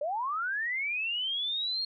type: linear sweep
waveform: sine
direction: up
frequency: 554.4 to 4297 Hz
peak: -29 dBFS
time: 0.01-1.85 s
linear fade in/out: 5 ms
effects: none